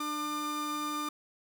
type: tone pair together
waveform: 45% pulse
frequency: 298 / 1200 Hz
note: D4 / D6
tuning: +25 / +37 cents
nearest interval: 2 octaves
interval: 2412 cents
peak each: -37 / -34 dBFS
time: 0-1.09 s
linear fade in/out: 5 ms
effects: none